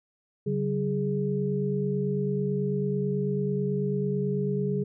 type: tone cluster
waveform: sine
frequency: 141.3 / 190.4 / 414.5 Hz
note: C#3 / F#3 / G#4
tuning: +34 / +50 / -3 cents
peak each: -29 dBFS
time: 0.46-4.84 s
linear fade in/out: 10 ms
effects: none